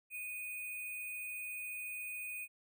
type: tone with sample-and-hold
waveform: sine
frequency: 2482 Hz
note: D#7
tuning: 5 cents flat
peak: -40 dBFS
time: 0.1-2.48 s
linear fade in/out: 50 ms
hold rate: 11025 Hz
effects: none